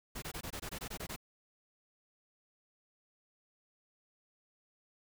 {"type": "noise bursts", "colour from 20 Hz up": "pink", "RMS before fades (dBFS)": -42, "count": 11, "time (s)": [0.15, 1.163], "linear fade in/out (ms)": 10, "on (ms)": 73, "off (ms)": 21, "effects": []}